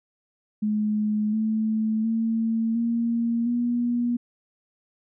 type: tone with pitch steps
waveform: sine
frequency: 212 / 218.7 / 225.6 / 232.8 / 240.2 Hz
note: G#3 / A3 / A3 / A#3 / B3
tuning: +36 / -10 / +44 / -2 / -48 cents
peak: -21 dBFS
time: 0.62-4.17 s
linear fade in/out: 10 ms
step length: 710 ms
effects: none